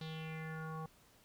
square tone with low-pass filter sweep, 159 Hz, D#3, 38 cents sharp, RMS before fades -44 dBFS, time 0.01-0.86 s, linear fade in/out 2 ms, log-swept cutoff 4000 to 970 Hz, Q 4.5, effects pink hiss -66 dBFS RMS until 1.24 s

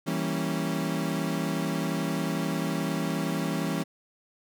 35% pulse chord, E diminished seventh, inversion none, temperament equal, 164.81 / 196 / 233.1 / 277.2 Hz, E3 / G3 / Bb3 / Db4, 0 / 0 / 0 / 0 cents, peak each -29 / -31 / -34 / -31 dBFS, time 0.06-3.84 s, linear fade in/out 20 ms, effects none

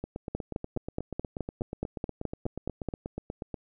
two click trains, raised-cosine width 2 ms, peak -17 / -21 dBFS, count 13 / 30, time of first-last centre 0.35-2.887 / 0.04-3.542 s, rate 4.73 / 8.28 Hz, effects none

